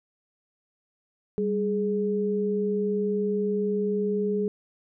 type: tone pair together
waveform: sine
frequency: 197.3 / 418.1 Hz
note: G3 / G#4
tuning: +11 / +12 cents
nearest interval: octave + minor second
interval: 1301 cents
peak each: -27 / -25 dBFS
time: 1.38-4.48 s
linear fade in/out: 0 ms
effects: none